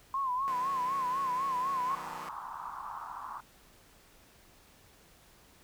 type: tone with vibrato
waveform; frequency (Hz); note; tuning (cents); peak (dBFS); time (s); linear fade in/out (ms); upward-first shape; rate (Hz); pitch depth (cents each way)
sine; 1045; C6; -2; -29; 0.14-1.95; 2; sine; 4; 100
type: chord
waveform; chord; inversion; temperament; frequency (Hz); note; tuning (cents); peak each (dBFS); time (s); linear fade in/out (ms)
5% pulse; B major; first; equal; 155.56 / 185 / 246.9; D#3 / F#3 / B3; 0 / 0 / 0; -38; 0.48-2.29; 0
type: band-pass noise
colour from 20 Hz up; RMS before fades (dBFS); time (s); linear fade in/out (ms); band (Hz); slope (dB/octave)
white; -42; 1.89-3.41; 10; 860 to 1200; 48
effects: pink hiss -60 dBFS RMS until 5.63 s